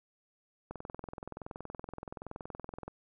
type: click train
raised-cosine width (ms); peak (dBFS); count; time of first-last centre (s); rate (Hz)
1; -27; 47; 0.71-2.88; 21.2
effects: none